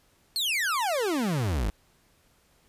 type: exponential sweep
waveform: 40% pulse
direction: down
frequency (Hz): 4435 to 46.25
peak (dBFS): -24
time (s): 0.36-1.7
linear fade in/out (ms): 0
effects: pink hiss -64 dBFS RMS until 2.68 s + resampled to 32000 Hz